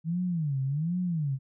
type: tone with vibrato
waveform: sine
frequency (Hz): 155.56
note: D#3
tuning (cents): 0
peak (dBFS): -26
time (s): 0.04-1.39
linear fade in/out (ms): 50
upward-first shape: sine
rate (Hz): 1.3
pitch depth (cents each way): 270
effects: none